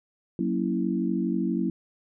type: chord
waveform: sine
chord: F# dominant seventh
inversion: none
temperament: equal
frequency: 185 / 233.1 / 277.2 / 329.6 Hz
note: F#3 / A#3 / C#4 / E4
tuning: 0 / 0 / 0 / 0 cents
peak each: -28 / -29 / -31 / -29 dBFS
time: 0.39-1.7 s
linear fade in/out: 2 ms
effects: none